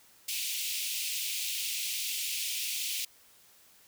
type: high-pass noise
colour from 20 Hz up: pink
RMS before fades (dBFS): -34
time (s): 0.28-3.05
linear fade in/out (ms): 5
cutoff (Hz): 2400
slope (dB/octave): 48
effects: white hiss -60 dBFS RMS until 3.87 s